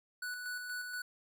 square tone with tremolo, 1480 Hz, F#6, in tune, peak -38 dBFS, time 0.22-1.02 s, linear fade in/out 5 ms, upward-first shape square, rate 4.2 Hz, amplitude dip 35%, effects none

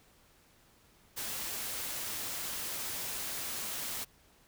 white noise, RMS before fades -38 dBFS, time 1.16-4.05 s, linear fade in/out 20 ms, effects pink hiss -64 dBFS RMS until 4.47 s

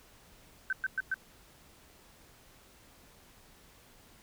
sine tone bursts, 1537 Hz, G6, 35 cents flat, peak -28 dBFS, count 4, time 0.7-1.142 s, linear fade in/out 2 ms, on 28 ms, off 110 ms, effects pink hiss -59 dBFS RMS until 4.22 s

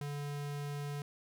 square tone, 144.4 Hz, D3, 29 cents flat, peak -38 dBFS, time 0.01-1.02 s, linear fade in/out 2 ms, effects none

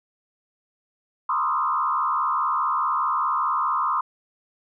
sine tone with frequency modulation, 1141 Hz, C#6, 50 cents sharp, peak -20 dBFS, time 1.29-4.01 s, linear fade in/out 5 ms, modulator 72.4 Hz, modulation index 2.2, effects none

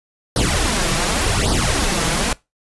pink noise with flanger, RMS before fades -18 dBFS, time 0.36-2.33 s, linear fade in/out 2 ms, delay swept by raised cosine 0.2 to 6.1 ms, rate 0.88 Hz, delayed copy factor +0.85, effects noise-tail reverb RT60 0.2 s tail -21 dB re dry + resampled to 24000 Hz

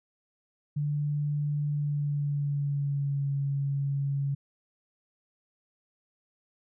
sine tone with pitch glide, 146.83 to 139.71 Hz, D3 to C#3, 0 to +14 cents, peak -26 dBFS, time 0.76-4.35 s, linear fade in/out 10 ms, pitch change -86 cents, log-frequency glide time 1.71-3.31 s, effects none

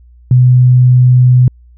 sine tone, 125.7 Hz, B2, 31 cents sharp, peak -3 dBFS, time 0.31-1.48 s, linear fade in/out 2 ms, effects added 60 Hz sine -38 dBFS peak until 1.77 s

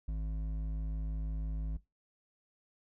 triangle tone with hard clipping, 53 Hz, G#1, 36 cents sharp, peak -35 dBFS, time 0.08-1.77 s, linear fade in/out 5 ms, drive 12 dB, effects noise-tail reverb RT60 0.2 s tail -18 dB re dry

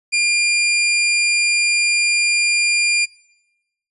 sawtooth tone, 2400 Hz, D7, 37 cents sharp, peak -11 dBFS, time 0.12-3.06 s, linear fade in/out 20 ms, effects noise-tail reverb RT60 1.0 s tail -25 dB re dry + resampled to 24000 Hz

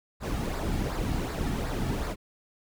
brown noise with flanger, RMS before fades -30 dBFS, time 0.2-2.16 s, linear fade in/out 50 ms, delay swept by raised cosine 0.32 to 2.02 ms, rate 2.7 Hz, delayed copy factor -0.55, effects none

